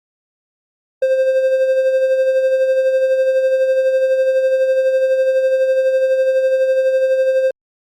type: tone with tremolo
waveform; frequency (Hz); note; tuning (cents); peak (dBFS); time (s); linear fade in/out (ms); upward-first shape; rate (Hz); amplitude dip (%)
triangle; 525; C5; +6; -8; 1.02-7.51; 5; sine; 12; 45
effects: Opus 48 kbps